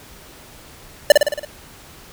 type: tone with echo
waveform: square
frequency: 589 Hz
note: D5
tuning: 5 cents sharp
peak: -4 dBFS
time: 1.1-1.12 s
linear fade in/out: 2 ms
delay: 55 ms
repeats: 6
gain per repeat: -4 dB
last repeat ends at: 1.45 s
effects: pink hiss -43 dBFS RMS until 2.12 s